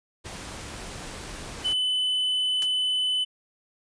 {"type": "noise", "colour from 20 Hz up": "pink", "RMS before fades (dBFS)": -38, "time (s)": [0.24, 1.74], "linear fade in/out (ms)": 20}
{"type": "tone", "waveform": "triangle", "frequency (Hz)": 3012, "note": "F#7", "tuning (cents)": 30, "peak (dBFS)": -21, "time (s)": [1.64, 3.25], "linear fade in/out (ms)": 20}
{"type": "noise with exponential decay", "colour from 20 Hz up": "white", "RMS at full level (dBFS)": -31, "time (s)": [2.62, 2.7], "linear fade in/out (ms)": 1, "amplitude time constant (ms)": 16}
{"effects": ["resampled to 22050 Hz"]}